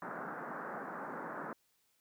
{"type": "band-pass noise", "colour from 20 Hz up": "white", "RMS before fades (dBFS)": -43, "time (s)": [0.02, 1.53], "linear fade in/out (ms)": 2, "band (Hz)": [150, 1600], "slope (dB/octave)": 48, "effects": ["white hiss -75 dBFS RMS until 2 s"]}